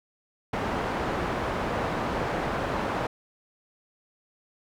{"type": "low-pass noise", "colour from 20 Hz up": "white", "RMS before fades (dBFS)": -29, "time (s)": [0.53, 3.07], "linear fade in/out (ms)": 5, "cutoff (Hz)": 1000, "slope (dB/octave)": 12, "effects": []}